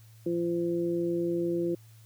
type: harmonic tone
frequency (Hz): 171.3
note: F3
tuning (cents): -33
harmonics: 1 / 2 / 3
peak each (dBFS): -35 / -27 / -36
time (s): 0.26-1.75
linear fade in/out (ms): 5
effects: added 111 Hz sine -51 dBFS peak until 2.05 s + white hiss -62 dBFS RMS until 2.05 s